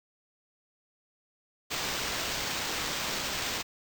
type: noise with sample-and-hold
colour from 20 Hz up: blue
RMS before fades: -33 dBFS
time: 1.7-3.63 s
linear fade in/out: 20 ms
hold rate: 11025 Hz
effects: none